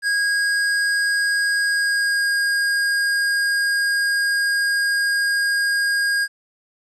square tone with pitch glide, 1638 to 1626.7 Hz, G#6 to G#6, -24 to -36 cents, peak -18 dBFS, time 0.02-6.28 s, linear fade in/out 50 ms, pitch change -12 cents, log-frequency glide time 1.65-2.29 s, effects resampled to 24000 Hz + 10-bit

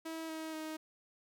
sawtooth tone with pitch steps, 323.5 / 318.1 / 313.5 Hz, E4 / D#4 / D#4, -32 / +38 / +13 cents, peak -36 dBFS, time 0.05-0.77 s, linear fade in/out 10 ms, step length 240 ms, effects none

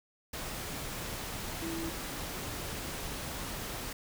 sine tone in noise, 329.6 Hz, E4, in tune, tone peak -36 dBFS, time 1.62-1.9 s, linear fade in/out 5 ms, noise pink, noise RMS -39 dBFS, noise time 0.33-3.93 s, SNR 0 dB, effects none

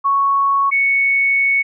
sine tone pair in turn, 1108.7 / 2217 Hz, C#6 / C#7, 0 / 0 cents, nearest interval octave, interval 1200 cents, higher second, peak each -12 dBFS, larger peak neither, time 0.04-0.71 / 0.71-1.63 s, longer second, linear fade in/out 20 ms, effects none

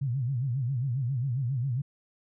sine tone with vibrato, 128.2 Hz, C3, 35 cents flat, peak -26 dBFS, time 0.01-1.82 s, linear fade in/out 10 ms, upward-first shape sine, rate 7.4 Hz, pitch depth 170 cents each way, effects none

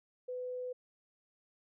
sine tone, 501 Hz, B4, 25 cents sharp, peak -37 dBFS, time 0.28-0.73 s, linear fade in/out 10 ms, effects none

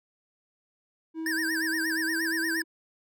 triangle tone with pitch glide, 322.2 to 326.9 Hz, E4 to E4, -39 to -14 cents, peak -29 dBFS, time 1.14-2.64 s, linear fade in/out 50 ms, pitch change +25 cents, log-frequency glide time 2.05-2.19 s
square tone with vibrato, 1699 Hz, G#6, 39 cents sharp, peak -28 dBFS, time 1.26-2.62 s, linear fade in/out 2 ms, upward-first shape sine, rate 8.5 Hz, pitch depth 170 cents each way
effects none

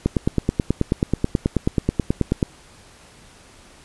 click train, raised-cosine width 3 ms, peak -4 dBFS, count 23, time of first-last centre 0.06-2.428 s, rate 9.29 Hz, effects pink hiss -48 dBFS RMS until 3.84 s + resampled to 24000 Hz

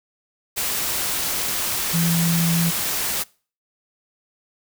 sine tone in noise, 168.2 Hz, E3, 35 cents sharp, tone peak -18 dBFS, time 1.93-2.71 s, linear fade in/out 20 ms, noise white, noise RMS -24 dBFS, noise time 0.56-3.24 s, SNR +3 dB, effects noise-tail reverb RT60 0.4 s tail -24 dB re dry

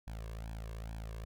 sawtooth tone with flanger, 55.3 Hz, A1, 9 cents sharp, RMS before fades -43 dBFS, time 0.07-1.25 s, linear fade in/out 5 ms, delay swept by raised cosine 1.2 to 1.86 ms, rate 2.3 Hz, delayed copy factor +0.95, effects none

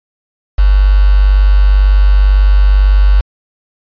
sine tone with quantisation, 49 Hz, G1, in tune, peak -4 dBFS, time 0.58-3.21 s, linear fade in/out 10 ms, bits 4, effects resampled to 11025 Hz

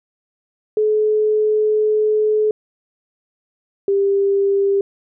sine tone pair in turn, 428 / 396.7 Hz, A4 / G4, -48 / +21 cents, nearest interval minor second, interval 131 cents, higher first, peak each -13 dBFS, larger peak neither, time 0.77-2.51 / 3.88-4.81 s, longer first, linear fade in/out 2 ms, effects none

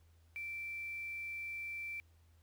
sine tone with quantisation, 2342 Hz, D7, 5 cents flat, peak -40 dBFS, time 0.36-2 s, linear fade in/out 0 ms, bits 10, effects added 82 Hz sine -63 dBFS peak until 2.42 s + pink hiss -75 dBFS RMS until 2.42 s

